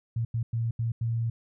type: tone bursts at uneven times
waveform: sine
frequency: 115.3 Hz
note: A#2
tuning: 19 cents flat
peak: -25 dBFS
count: 5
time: 0.16-0.25 / 0.34-0.43 / 0.53-0.71 / 0.79-0.92 / 1.01-1.3 s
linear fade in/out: 5 ms
effects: none